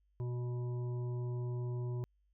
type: harmonic tone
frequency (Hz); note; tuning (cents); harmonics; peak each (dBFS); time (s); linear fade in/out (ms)
122.5; B2; -14; 1 / 3 / 5 / 7 / 8; -35 / -45 / -57 / -63 / -57; 0.2-2.04; 0
effects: added 50 Hz sine -70 dBFS peak until 2.33 s